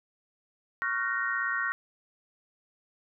sine chord, Gb major seventh, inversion second, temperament equal with one note detuned, 1108.7 / 1396.9 / 1513.7 / 1864.7 Hz, Db6 / F6 / Gb6 / Bb6, 0 / 0 / +39 / 0 cents, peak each -35 / -33 / -33 / -31 dBFS, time 0.82-1.72 s, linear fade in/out 0 ms, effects none

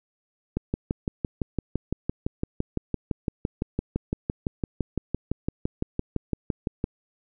click train, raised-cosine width 3 ms, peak -12 dBFS, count 38, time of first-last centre 0.57-6.841 s, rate 5.9 Hz, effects none

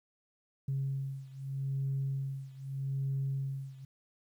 sine beating tone pair, 135.8 / 136.61 Hz, C#3 / C#3, -35 / -25 cents, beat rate 0.81 Hz, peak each -34 / -36 dBFS, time 0.68-3.85 s, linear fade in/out 5 ms, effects tanh soft clip ceiling -26 dBFS + 11-bit

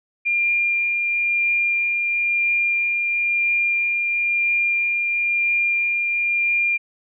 sine tone with tremolo, 2399 Hz, D7, 36 cents sharp, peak -16 dBFS, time 0.25-6.78 s, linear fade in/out 20 ms, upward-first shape triangle, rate 0.99 Hz, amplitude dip 30%, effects none

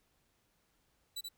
sawtooth tone with echo, 3951 Hz, B7, in tune, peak -35 dBFS, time 1.16-1.21 s, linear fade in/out 10 ms, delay 79 ms, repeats 1, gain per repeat -3 dB, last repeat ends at 1.289 s, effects pink hiss -75 dBFS RMS until 1.37 s

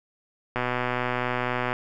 click train, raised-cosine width 0.5 ms, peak -11 dBFS, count 146, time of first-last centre 0.56-1.729 s, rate 124 Hz, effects none

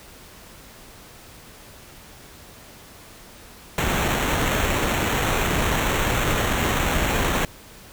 pink noise with sample-and-hold, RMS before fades -22 dBFS, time 3.78-7.45 s, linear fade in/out 2 ms, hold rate 4900 Hz, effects pink hiss -45 dBFS RMS until 7.92 s

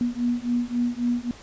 sine beating tone pair, 239.7 / 243.4 Hz, A#3 / B3, +48 / -25 cents, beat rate 3.7 Hz, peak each -25 dBFS, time 0.01-1.31 s, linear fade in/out 0 ms, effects pink hiss -46 dBFS RMS until 1.42 s + resampled to 16000 Hz

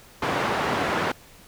white band-pass noise, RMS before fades -25 dBFS, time 0.22-1.12 s, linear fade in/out 5 ms, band 110 to 1400 Hz, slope 12 dB/octave, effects pink hiss -50 dBFS RMS until 1.47 s

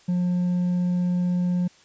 sine tone with hard clipping, 178.4 Hz, F3, 37 cents sharp, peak -21 dBFS, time 0.08-1.68 s, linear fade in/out 10 ms, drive 2 dB, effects white hiss -55 dBFS RMS until 1.84 s + resampled to 16000 Hz

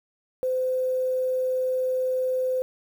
sine tone with quantisation, 513 Hz, C5, 34 cents flat, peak -22 dBFS, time 0.43-2.62 s, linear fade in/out 0 ms, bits 8, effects none

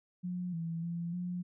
sine tone with pitch steps, 179.2 / 165.7 / 170.2 / 178.2 Hz, F3 / E3 / F3 / F3, +45 / +9 / -44 / +35 cents, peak -34 dBFS, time 0.23-1.43 s, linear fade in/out 20 ms, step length 300 ms, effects none

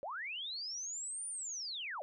sine linear two-way sweep, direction up then down, 510 to 9430 to 510 Hz, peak -39 dBFS, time 0.03-2.02 s, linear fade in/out 0 ms, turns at 1.28 s, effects none

